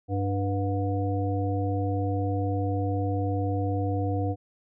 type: harmonic tone with a mistuned harmonic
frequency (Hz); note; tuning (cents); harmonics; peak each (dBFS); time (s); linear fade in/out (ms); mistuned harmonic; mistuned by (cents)
98; G2; 0; 1 / 3 / 5 / 7; -26 / -31 / -33 / -34; 0.08-4.36; 50; 7; +85
effects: none